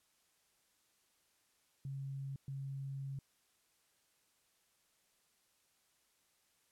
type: tone bursts at uneven times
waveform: sine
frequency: 136.8 Hz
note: C#3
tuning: 23 cents flat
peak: -40 dBFS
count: 2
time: 1.85-2.36 / 2.48-3.19 s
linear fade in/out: 2 ms
effects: white hiss -75 dBFS RMS until 6.71 s + low-pass 12000 Hz 12 dB/octave